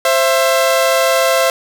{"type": "tone pair together", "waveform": "sawtooth", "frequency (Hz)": [528, 668.2], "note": ["C5", "E5"], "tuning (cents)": [16, 23], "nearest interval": "major third", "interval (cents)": 407, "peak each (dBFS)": -10, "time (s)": [0.05, 1.5], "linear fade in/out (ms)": 2, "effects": []}